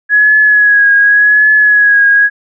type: tone with vibrato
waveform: sine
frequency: 1675 Hz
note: G#6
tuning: 14 cents sharp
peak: -4 dBFS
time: 0.09-2.3 s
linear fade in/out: 50 ms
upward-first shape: triangle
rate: 0.88 Hz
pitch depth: 43 cents each way
effects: none